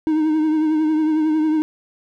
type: tone with vibrato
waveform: triangle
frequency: 311.1 Hz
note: D#4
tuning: in tune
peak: -13 dBFS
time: 0.07-1.62 s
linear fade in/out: 0 ms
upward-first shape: triangle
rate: 11 Hz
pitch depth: 45 cents each way
effects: none